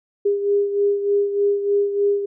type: beating tone pair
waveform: sine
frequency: 404.2 / 407.5 Hz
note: G#4 / G#4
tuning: -47 / -33 cents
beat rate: 3.3 Hz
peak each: -17 / -24 dBFS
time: 0.25-2.26 s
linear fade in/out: 10 ms
effects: none